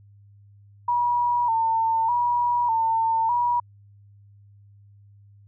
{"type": "tone with vibrato", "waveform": "sine", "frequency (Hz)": 932.3, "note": "A#5", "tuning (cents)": 0, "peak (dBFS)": -19, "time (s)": [0.88, 3.6], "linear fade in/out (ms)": 5, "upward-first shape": "square", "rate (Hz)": 0.83, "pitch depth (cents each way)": 58, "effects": ["added 101 Hz sine -49 dBFS peak until 5.47 s"]}